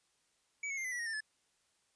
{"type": "tone with pitch steps", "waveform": "square", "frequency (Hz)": [2281, 2192, 2106, 2024, 1944.9, 1868.9, 1795.8, 1725.7], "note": ["C#7", "C#7", "C7", "B6", "B6", "A#6", "A6", "A6"], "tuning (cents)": [49, -20, 11, 42, -27, 4, 35, -34], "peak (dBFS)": -37, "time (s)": [0.63, 1.206], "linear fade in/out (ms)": 5, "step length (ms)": 72, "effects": ["white hiss -75 dBFS RMS until 1.95 s", "resampled to 22050 Hz"]}